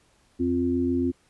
harmonic tone, 87.2 Hz, F2, 2 cents flat, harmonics 1 / 3 / 4, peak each -32 / -23 / -27 dBFS, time 0.39-1.12 s, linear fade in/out 20 ms, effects pink hiss -63 dBFS RMS until 1.29 s + resampled to 24000 Hz

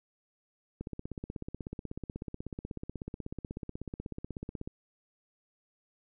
click train, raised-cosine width 3 ms, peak -25 dBFS, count 64, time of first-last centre 0.81-4.675 s, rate 16.3 Hz, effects none

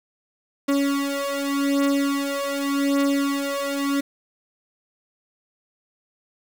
35% pulse beating tone pair, 279.4 / 280.26 Hz, C#4 / C#4, +14 / +19 cents, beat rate 0.86 Hz, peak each -22 dBFS, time 0.68-4.01 s, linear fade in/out 10 ms, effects 7-bit

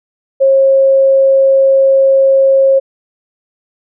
sine tone, 540 Hz, C#5, 45 cents flat, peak -5 dBFS, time 0.4-2.8 s, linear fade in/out 20 ms, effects none

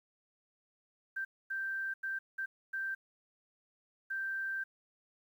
sine tone bursts at uneven times, 1568 Hz, G6, in tune, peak -34 dBFS, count 6, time 1.16-1.25 / 1.5-1.94 / 2.03-2.19 / 2.38-2.46 / 2.73-2.95 / 4.1-4.64 s, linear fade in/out 10 ms, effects 11-bit

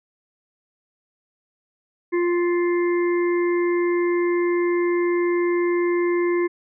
harmonic tone, 349.2 Hz, F4, in tune, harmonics 1 / 3 / 5 / 6, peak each -18 / -31 / -36 / -32 dBFS, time 2.12-6.48 s, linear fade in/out 20 ms, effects none

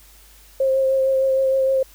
sine tone with vibrato, 532 Hz, C5, 29 cents sharp, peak -15 dBFS, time 0.6-1.83 s, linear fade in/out 5 ms, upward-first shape triangle, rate 6.5 Hz, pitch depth 19 cents each way, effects added 50 Hz sine -49 dBFS peak until 1.94 s + white hiss -50 dBFS RMS until 1.94 s

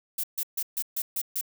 violet noise bursts, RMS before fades -29 dBFS, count 7, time 0.18-1.412 s, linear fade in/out 5 ms, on 56 ms, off 140 ms, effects none

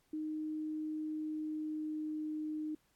sine tone with pitch glide, 309.4 to 307.6 Hz, D#4 to D#4, -10 to -20 cents, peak -36 dBFS, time 0.13-2.75 s, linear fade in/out 5 ms, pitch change -10 cents, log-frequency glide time 1.05-2.28 s, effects pink hiss -74 dBFS RMS until 2.95 s + AAC 64 kbps

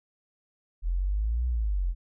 sine exponential two-way sweep, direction up then down, 41 to 62.2 to 41 Hz, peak -24 dBFS, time 0.82-1.95 s, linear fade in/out 50 ms, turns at 1.47 s, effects none

